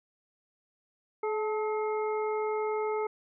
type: harmonic tone with a mistuned harmonic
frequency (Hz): 427.8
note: A4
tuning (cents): -49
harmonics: 1 / 2 / 3 / 5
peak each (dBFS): -29 / -35 / -39 / -43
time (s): 1.23-3.07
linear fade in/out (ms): 5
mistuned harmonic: 2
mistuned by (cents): +40
effects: none